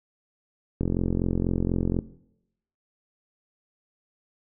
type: click train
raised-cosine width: 3 ms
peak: -12 dBFS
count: 53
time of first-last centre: 0.81-1.989 s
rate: 44.1 Hz
effects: noise-tail reverb RT60 0.8 s tail -18 dB re dry